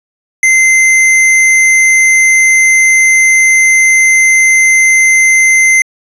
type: tone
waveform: square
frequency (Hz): 2074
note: C7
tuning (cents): -16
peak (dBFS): -5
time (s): 0.43-5.82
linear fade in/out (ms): 2
effects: resampled to 24000 Hz